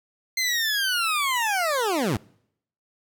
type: linear sweep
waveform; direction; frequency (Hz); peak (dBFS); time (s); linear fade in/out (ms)
20% pulse; down; 2093 to 87.31; -17; 0.37-2.17; 5
effects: noise-tail reverb RT60 0.7 s tail -24 dB re dry